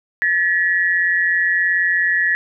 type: tone pair together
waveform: sine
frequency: 1729.1 / 1908 Hz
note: A6 / A#6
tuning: -31 / +40 cents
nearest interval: major second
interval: 171 cents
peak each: -17 dBFS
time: 0.22-2.35 s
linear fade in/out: 0 ms
effects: none